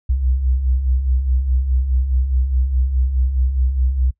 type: beating tone pair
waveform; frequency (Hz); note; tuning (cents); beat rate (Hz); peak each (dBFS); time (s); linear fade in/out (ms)
sine; 60.4 / 65.2; B1 / C2; -38 / -5; 4.8; -23 / -15; 0.09-4.11; 10
effects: noise-tail reverb RT60 0.1 s tail -22 dB re dry